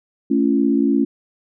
sine chord, A augmented, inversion none, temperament equal with one note detuned, 220 / 277.2 / 340.3 Hz, A3 / C#4 / E#4, 0 / 0 / -45 cents, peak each -19 / -16 / -21 dBFS, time 0.3-1.05 s, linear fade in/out 10 ms, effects none

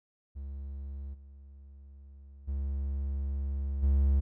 triangle tone with level steps, 69 Hz, C#2, 7 cents flat, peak -35 / -46 / -28 / -20 dBFS, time 0.35-4.21 s, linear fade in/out 20 ms, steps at 1.13 / 2.47 / 3.82 s, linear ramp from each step 20 ms, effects none

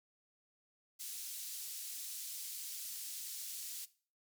white band-pass noise, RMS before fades -45 dBFS, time 0.99-3.86 s, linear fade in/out 20 ms, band 4200 to 16000 Hz, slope 12 dB/octave, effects noise-tail reverb RT60 0.4 s tail -18 dB re dry

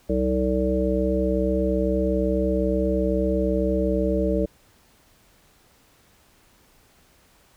harmonic tone with a mistuned harmonic, 64 Hz, C2, 38 cents flat, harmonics 1 / 3 / 5 / 7 / 9, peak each -26 / -26 / -26 / -26 / -26 dBFS, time 0.09-4.46 s, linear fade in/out 10 ms, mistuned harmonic 3, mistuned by -21 cents, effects pink hiss -58 dBFS RMS until 7.56 s

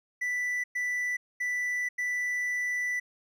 triangle tone bursts at uneven times, 1977 Hz, B6, 1 cent sharp, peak -26 dBFS, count 4, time 0.21-0.64 / 0.75-1.17 / 1.4-1.89 / 1.98-3 s, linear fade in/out 10 ms, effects none

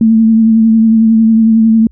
sine tone with vibrato, 223.3 Hz, A3, 26 cents sharp, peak -4 dBFS, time 0.01-1.87 s, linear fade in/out 2 ms, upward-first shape triangle, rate 11 Hz, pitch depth 32 cents each way, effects added 60 Hz sine -38 dBFS peak until 1.91 s

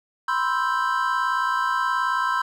triangle chord, C major seventh, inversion third, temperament equal, 987.8 / 1046.5 / 1318.5 / 1568 Hz, B5 / C6 / E6 / G6, 0 / 0 / 0 / 0 cents, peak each -25 / -23 / -25 / -25 dBFS, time 0.28-2.42 s, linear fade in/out 5 ms, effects none

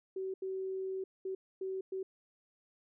sine tone bursts at uneven times, 380.1 Hz, F#4, 47 cents sharp, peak -35 dBFS, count 5, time 0.16-0.34 / 0.42-1.04 / 1.25-1.35 / 1.61-1.81 / 1.92-2.03 s, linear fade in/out 5 ms, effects none

